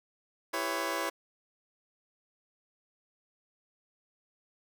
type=chord; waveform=15% pulse; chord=C# half-diminished seventh; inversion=first; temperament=just; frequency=332.6 / 399.1 / 498.9 / 554.4 Hz; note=E4 / G4 / B4 / C#5; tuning=+16 / +31 / +17 / 0 cents; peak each=-30 / -33 / -33 / -29 dBFS; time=0.53-1.1 s; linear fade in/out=10 ms; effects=none